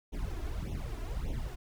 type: noise with flanger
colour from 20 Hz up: brown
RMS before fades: -36 dBFS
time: 0.12-1.56 s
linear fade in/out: 20 ms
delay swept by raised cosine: 0.31 to 3.01 ms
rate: 1.7 Hz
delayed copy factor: +1
effects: none